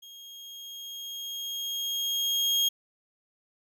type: tone with level ramp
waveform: 35% pulse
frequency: 3255 Hz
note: G#7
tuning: 36 cents flat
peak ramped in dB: -44 to -20 dBFS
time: 0.02-2.69 s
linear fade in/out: 10 ms
effects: none